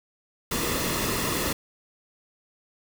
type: noise with comb filter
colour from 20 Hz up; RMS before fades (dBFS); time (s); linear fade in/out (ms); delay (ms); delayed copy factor
pink; -27; 0.51-1.53; 5; 1.3; -0.55
effects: none